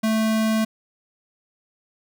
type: tone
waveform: square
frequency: 220 Hz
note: A3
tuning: in tune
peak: -19 dBFS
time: 0.03-0.65 s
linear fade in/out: 10 ms
effects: none